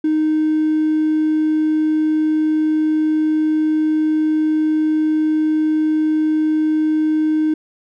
triangle tone with hard clipping, 310.1 Hz, D#4, 6 cents flat, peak -14 dBFS, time 0.04-7.54 s, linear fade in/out 5 ms, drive 4 dB, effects none

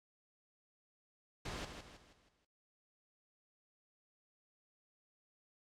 pink noise with echo, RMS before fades -43 dBFS, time 1.45-1.65 s, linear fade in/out 5 ms, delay 160 ms, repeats 5, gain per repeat -7 dB, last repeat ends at 2.45 s, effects low-pass 6000 Hz 12 dB/octave + AAC 64 kbps

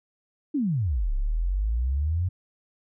sine exponential two-way sweep, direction down then up, 314.7 to 32.7 to 93.8 Hz, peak -22 dBFS, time 0.54-2.29 s, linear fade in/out 10 ms, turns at 1.13 s, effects none

